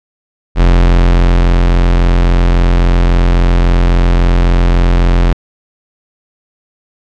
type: tone with ADSR envelope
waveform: 45% pulse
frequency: 43.65 Hz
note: F1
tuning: in tune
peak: -4 dBFS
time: 0.55-5.33 s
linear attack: 57 ms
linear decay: 1000 ms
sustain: -2 dB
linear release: 5 ms
effects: low-pass 4000 Hz 12 dB/octave